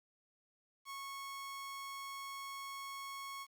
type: tone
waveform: sawtooth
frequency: 1100 Hz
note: C#6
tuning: 14 cents flat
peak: -40 dBFS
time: 0.85-3.47 s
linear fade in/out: 50 ms
effects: 11-bit